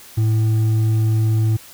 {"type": "tone with hard clipping", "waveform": "sine", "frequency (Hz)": 110, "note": "A2", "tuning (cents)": 0, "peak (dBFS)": -15, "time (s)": [0.17, 1.57], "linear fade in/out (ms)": 10, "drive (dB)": 4, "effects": ["white hiss -42 dBFS RMS until 1.73 s"]}